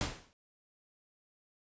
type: noise with exponential decay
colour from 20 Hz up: pink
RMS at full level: -31 dBFS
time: 0.01-0.33 s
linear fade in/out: 0 ms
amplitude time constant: 68 ms
effects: resampled to 16000 Hz